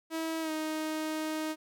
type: tone with pitch glide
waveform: sawtooth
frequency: 323.4 to 312.2 Hz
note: E4 to D#4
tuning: -33 to +6 cents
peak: -28 dBFS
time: 0.1-1.56 s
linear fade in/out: 50 ms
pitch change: -61 cents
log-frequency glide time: 0.41-0.51 s
effects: none